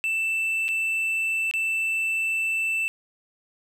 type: tone with dropouts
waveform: triangle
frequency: 2657 Hz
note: E7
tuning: 13 cents sharp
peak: -21 dBFS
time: 0.04-2.88 s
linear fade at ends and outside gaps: 0 ms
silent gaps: 0.682-0.688 / 1.512-1.538 s
effects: none